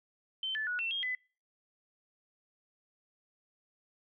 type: tone with pitch steps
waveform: sine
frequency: 3090 / 1743 / 1463 / 2696 / 3240 / 2008 Hz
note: G7 / A6 / F#6 / E7 / G#7 / B6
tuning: -26 / -17 / -20 / +38 / -43 / +28 cents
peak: -32 dBFS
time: 0.43-1.15 s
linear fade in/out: 2 ms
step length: 120 ms
effects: noise-tail reverb RT60 0.4 s tail -26 dB re dry